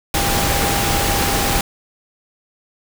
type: tone in noise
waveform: sine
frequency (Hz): 800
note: G5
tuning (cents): +35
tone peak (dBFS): -24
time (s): 0.14-1.61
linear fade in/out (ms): 2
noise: pink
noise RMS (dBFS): -18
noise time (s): 0.14-1.61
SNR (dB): -9
effects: none